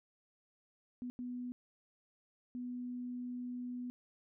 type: tone bursts at uneven times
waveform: sine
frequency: 246.9 Hz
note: B3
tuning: in tune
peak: -39 dBFS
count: 3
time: 1.02-1.1 / 1.19-1.52 / 2.55-3.9 s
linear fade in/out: 0 ms
effects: none